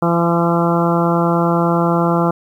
harmonic tone with a mistuned harmonic, 169.8 Hz, F3, 48 cents flat, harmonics 1 / 2 / 3 / 4 / 5 / 6 / 7 / 8, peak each -16 / -19 / -21 / -22 / -23 / -24 / -24 / -25 dBFS, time 0.02-2.31 s, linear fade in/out 5 ms, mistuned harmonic 6, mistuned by +18 cents, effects 8-bit

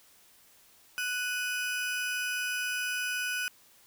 35% pulse tone pair together, 1482 / 2503 Hz, F#6 / D#7, +2 / +10 cents, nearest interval major sixth, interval 908 cents, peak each -30 / -34 dBFS, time 0.98-3.48 s, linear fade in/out 0 ms, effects white hiss -60 dBFS RMS until 3.86 s

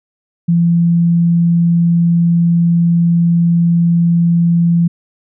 sine tone, 170 Hz, F3, 46 cents flat, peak -8 dBFS, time 0.48-4.88 s, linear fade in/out 10 ms, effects none

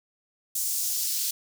white noise with high-pass filter sweep, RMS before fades -28 dBFS, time 0.55-1.31 s, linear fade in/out 5 ms, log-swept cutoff 7100 to 4400 Hz, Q 1.3, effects none

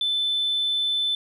sine tone, 3520 Hz, A7, in tune, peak -20 dBFS, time 0.01-1.15 s, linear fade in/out 2 ms, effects tanh soft clip ceiling -17 dBFS

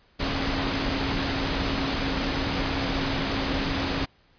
sine tone in noise, 272.5 Hz, C#4, 29 cents flat, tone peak -31 dBFS, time 0.19-4.06 s, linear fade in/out 20 ms, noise pink, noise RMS -27 dBFS, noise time 0.19-4.06 s, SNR -7 dB, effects pink hiss -61 dBFS RMS until 4.38 s + resampled to 11025 Hz

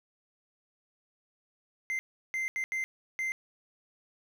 triangle tone bursts at uneven times, 2081 Hz, C7, 10 cents flat, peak -28 dBFS, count 5, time 1.9-1.99 / 2.34-2.48 / 2.56-2.64 / 2.72-2.84 / 3.19-3.32 s, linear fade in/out 0 ms, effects none

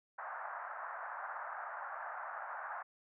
white band-pass noise, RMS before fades -44 dBFS, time 0.18-2.83 s, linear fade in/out 10 ms, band 640 to 1600 Hz, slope 48 dB/octave, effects none

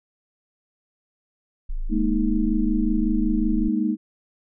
sine tone, 26.54 Hz, G#0, 38 cents sharp, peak -23 dBFS, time 1.69-3.69 s, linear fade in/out 10 ms
sine chord, Ab suspended second, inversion none, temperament equal, 207.7 / 233.1 / 311.1 Hz, Ab3 / Bb3 / Eb4, 0 / 0 / 0 cents, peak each -24 dBFS, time 1.89-3.97 s, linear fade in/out 50 ms
effects none

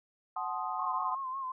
sine chord, F# diminished seventh, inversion none, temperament equal with one note detuned, 740 / 868.4 / 1046.5 / 1244.5 Hz, F#5 / A5 / C6 / Eb6, 0 / -23 / 0 / 0 cents, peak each -38 dBFS, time 0.36-1.15 s, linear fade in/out 5 ms
sine tone with vibrato, 1057 Hz, C6, 17 cents sharp, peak -34 dBFS, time 0.79-1.52 s, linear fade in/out 5 ms, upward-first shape sine, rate 5.5 Hz, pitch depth 59 cents each way
effects none

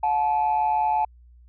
sine tone pair together, 720.2 / 866 Hz, F#5 / A5, -47 / -28 cents, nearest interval minor third, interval 319 cents, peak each -24 / -19 dBFS, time 0.03-1.05 s, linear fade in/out 5 ms, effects tanh soft clip ceiling -15 dBFS + added 60 Hz sine -48 dBFS peak until 1.48 s

